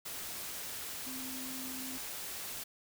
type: tone in noise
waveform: sine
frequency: 260 Hz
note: C4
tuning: 11 cents flat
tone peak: -44 dBFS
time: 1.06-1.98 s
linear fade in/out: 10 ms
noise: white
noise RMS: -42 dBFS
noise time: 0.05-2.64 s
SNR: -5 dB
effects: none